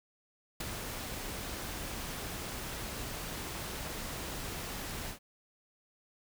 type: noise with ADSR envelope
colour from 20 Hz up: pink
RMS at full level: -33 dBFS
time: 0.6-5.19 s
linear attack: 8 ms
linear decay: 8 ms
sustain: -7 dB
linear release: 100 ms
effects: none